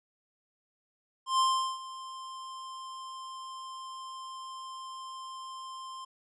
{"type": "tone with ADSR envelope", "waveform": "square", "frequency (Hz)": 1049, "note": "C6", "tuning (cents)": 4, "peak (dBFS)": -23, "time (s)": [1.26, 6.05], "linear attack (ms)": 130, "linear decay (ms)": 390, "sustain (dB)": -18, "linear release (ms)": 8, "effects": ["resampled to 22050 Hz"]}